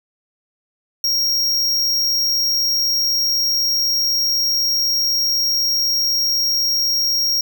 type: tone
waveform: square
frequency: 5588 Hz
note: F8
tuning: in tune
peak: -16 dBFS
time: 1.04-7.41 s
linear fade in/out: 2 ms
effects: none